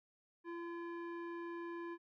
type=tone with low-pass filter; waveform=square; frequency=340.8 Hz; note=F4; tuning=42 cents flat; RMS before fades=-45 dBFS; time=0.44-1.98 s; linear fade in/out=50 ms; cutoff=1600 Hz; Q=1.6; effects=none